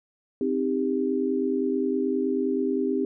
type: chord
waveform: sine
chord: C minor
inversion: none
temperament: equal with one note detuned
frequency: 261.6 / 311.1 / 397.2 Hz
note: C4 / Eb4 / G4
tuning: 0 / 0 / +23 cents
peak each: -26 / -29 / -26 dBFS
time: 0.41-3.05 s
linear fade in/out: 2 ms
effects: none